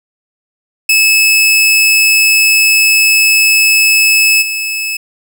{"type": "tone with level steps", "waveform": "sawtooth", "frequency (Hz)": 2600, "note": "E7", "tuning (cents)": -24, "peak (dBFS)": [-3, -12], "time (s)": [0.89, 4.97], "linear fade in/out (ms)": 5, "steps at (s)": 4.41, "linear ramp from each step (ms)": 20, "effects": []}